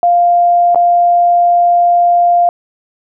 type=tone with dropouts; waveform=sine; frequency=698.5 Hz; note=F5; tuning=in tune; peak=-6 dBFS; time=0.03-2.49 s; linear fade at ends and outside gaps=1 ms; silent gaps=0.747-0.757 s; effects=none